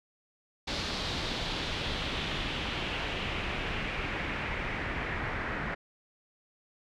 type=noise with low-pass filter sweep; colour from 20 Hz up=pink; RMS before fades=-34 dBFS; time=0.67-5.75 s; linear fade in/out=10 ms; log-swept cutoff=4400 to 1800 Hz; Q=2.4; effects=none